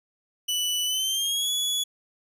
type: tone with pitch glide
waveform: sawtooth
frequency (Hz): 2972 to 3394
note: F#7 to G#7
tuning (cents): +7 to +37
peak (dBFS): -21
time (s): 0.48-1.84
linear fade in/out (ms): 10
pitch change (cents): +230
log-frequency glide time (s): 0.85-1.5
effects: resampled to 32000 Hz